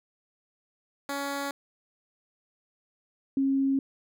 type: tone pair in turn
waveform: 10% pulse / sine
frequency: 280.5 / 271.4 Hz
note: C#4 / C#4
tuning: +21 / -36 cents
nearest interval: minor second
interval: 57 cents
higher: first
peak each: -22 dBFS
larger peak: neither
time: 1.09-1.51 / 3.37-3.79 s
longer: neither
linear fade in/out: 2 ms
effects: none